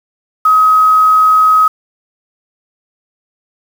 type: tone with quantisation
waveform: sine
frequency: 1268 Hz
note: D#6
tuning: 32 cents sharp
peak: -5 dBFS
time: 0.45-1.68 s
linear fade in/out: 5 ms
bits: 5
effects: none